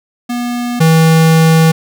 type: tone pair in turn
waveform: square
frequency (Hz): 242 / 161.52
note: B3 / E3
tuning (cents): -35 / -35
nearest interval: perfect fifth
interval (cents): 700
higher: first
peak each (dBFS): -16 / -6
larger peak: second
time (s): 0.29-0.8 / 0.8-1.72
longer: second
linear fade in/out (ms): 10
effects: none